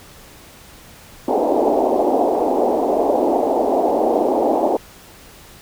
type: band-pass noise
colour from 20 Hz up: white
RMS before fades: -17 dBFS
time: 1.28-4.77 s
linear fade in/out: 5 ms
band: 250 to 810 Hz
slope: 48 dB/octave
effects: pink hiss -43 dBFS RMS until 5.61 s